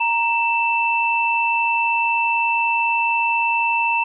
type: tone pair together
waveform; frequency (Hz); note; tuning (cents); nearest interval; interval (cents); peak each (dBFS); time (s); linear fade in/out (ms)
sine; 932.3 / 2658; A#5 / E7; 0 / +14; octave + tritone; 1814; -19; 0-4.04; 10
effects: none